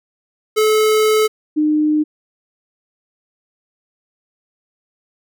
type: tone pair in turn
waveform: square / sine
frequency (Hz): 431.9 / 304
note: A4 / D#4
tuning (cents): -32 / -40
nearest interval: tritone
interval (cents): 608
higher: first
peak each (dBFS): -12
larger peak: neither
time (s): 0.56-1.28 / 1.56-2.04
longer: first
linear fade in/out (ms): 20
effects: none